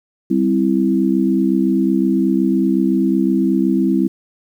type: chord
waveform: sine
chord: C major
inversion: second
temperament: equal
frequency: 196 / 261.6 / 329.6 Hz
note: G3 / C4 / E4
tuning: 0 / 0 / 0 cents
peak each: -17 dBFS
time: 0.3-4.08 s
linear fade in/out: 10 ms
effects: 8-bit